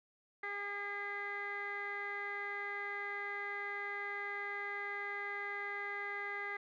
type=tone with low-pass filter; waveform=15% pulse; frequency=405.6 Hz; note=G#4; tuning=41 cents flat; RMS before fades=-41 dBFS; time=0.43-6.57 s; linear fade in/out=5 ms; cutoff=2000 Hz; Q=7.7; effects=none